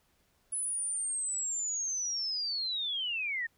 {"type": "linear sweep", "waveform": "sine", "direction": "down", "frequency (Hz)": [10240, 1798], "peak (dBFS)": -31, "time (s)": [0.52, 3.47], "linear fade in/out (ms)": 10, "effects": ["pink hiss -71 dBFS RMS until 3.57 s"]}